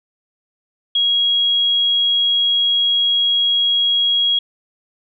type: tone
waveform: sine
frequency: 3300 Hz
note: G#7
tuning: 12 cents flat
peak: -13 dBFS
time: 0.95-4.39 s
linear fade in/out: 5 ms
effects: none